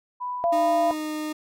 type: tone with tremolo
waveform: sine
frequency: 990 Hz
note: B5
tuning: 4 cents sharp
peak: -27 dBFS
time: 0.2-0.94 s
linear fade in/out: 20 ms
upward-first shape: sine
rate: 2.8 Hz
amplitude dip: 25%
type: tone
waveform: sine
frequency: 683 Hz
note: F5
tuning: 39 cents flat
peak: -19 dBFS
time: 0.44-0.91 s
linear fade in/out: 0 ms
type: tone with pitch glide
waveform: 40% pulse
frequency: 308.5 to 306.5 Hz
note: D#4 to D#4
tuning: -15 to -26 cents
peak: -27 dBFS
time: 0.52-1.33 s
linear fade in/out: 10 ms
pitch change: -11 cents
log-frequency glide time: 0.97-1.13 s
effects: none